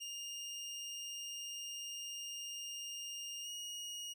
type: tone with pitch glide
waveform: 25% pulse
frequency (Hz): 2823 to 2876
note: F7 to F#7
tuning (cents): +18 to -50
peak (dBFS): -39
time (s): 0-4.14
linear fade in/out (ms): 20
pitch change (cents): +32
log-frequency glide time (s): 3.43-3.48
effects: none